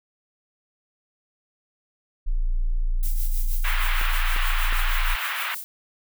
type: tone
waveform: sine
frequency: 28.86 Hz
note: A#0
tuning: 16 cents flat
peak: -19 dBFS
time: 2.26-5.16 s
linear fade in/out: 20 ms
type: noise with tremolo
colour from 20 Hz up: violet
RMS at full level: -32 dBFS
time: 3.03-5.64 s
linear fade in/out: 0 ms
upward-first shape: triangle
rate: 6.4 Hz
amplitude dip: 65%
type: band-pass noise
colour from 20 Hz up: pink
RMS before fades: -29 dBFS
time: 3.64-5.55 s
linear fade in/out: 10 ms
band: 1100 to 3100 Hz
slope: 24 dB/octave
type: clicks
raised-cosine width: 0.5 ms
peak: -18 dBFS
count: 3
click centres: 4.013 / 4.363 / 4.726 s
effects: none